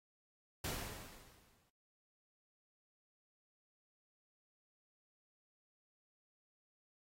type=noise with exponential decay; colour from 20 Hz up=pink; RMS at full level=-39 dBFS; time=0.64-1.7 s; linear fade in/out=5 ms; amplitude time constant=230 ms; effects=noise-tail reverb RT60 0.1 s tail -17 dB re dry + AAC 48 kbps